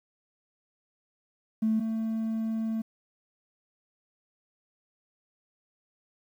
triangle tone pair in turn, 220 / 222.8 Hz, A3 / A3, 0 / +22 cents, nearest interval unison, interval 22 cents, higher second, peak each -19 / -25 dBFS, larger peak first, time 1.62-1.8 / 1.8-2.82 s, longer second, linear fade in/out 10 ms, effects tanh soft clip ceiling -20 dBFS + 10-bit

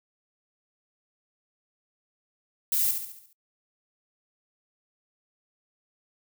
violet noise with echo, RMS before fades -25 dBFS, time 2.72-2.91 s, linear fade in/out 2 ms, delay 70 ms, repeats 6, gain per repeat -6 dB, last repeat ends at 3.33 s, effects noise-tail reverb RT60 0.1 s tail -26 dB re dry

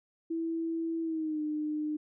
sine tone with pitch glide, 328.8 to 303.3 Hz, E4 to D#4, -4 to -44 cents, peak -30 dBFS, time 0.3-1.97 s, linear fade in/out 10 ms, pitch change -140 cents, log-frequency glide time 1.02-1.41 s, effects none

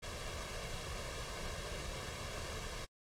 pink noise with comb filter, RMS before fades -43 dBFS, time 0.02-2.86 s, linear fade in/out 20 ms, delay 1.8 ms, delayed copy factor +0.65, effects low-pass 8000 Hz 12 dB/octave + AAC 64 kbps

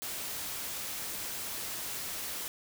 white noise, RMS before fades -38 dBFS, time 0.02-2.48 s, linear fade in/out 0 ms, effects none

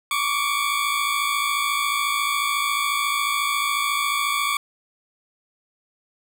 20% pulse tone pair together, 1118 / 1172.1 Hz, C#6 / D6, +14 / -4 cents, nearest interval minor second, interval 82 cents, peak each -19 dBFS, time 0.11-4.57 s, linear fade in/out 2 ms, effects none

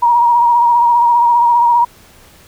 sine tone with vibrato, 950 Hz, A#5, 33 cents sharp, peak -7 dBFS, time 0.02-1.85 s, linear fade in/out 10 ms, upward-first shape sine, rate 15 Hz, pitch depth 34 cents each way, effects pink hiss -44 dBFS RMS until 2.47 s

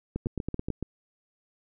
two click trains, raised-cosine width 3 ms, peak -17 / -18 dBFS, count 6 / 5, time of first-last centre 0.16-0.703 / 0.26-0.827 s, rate 9.21 / 7.06 Hz, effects none

